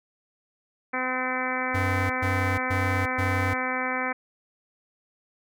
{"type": "harmonic tone", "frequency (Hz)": 255.8, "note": "C4", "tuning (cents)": -39, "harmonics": [1, 2, 3, 4, 5, 6, 7, 8, 9], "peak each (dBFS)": [-34, -34, -34, -34, -34, -34, -34, -34, -34], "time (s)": [0.93, 4.13], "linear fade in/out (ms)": 10}
{"type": "tone bursts", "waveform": "square", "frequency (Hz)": 95.2, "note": "F#2", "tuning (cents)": 50, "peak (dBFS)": -26, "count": 4, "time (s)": [1.74, 3.54], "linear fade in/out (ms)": 10, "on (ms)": 360, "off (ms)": 120}
{"effects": []}